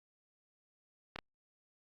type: clicks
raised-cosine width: 0.3 ms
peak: -24 dBFS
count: 2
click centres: 1.16 / 1.188 s
effects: Opus 48 kbps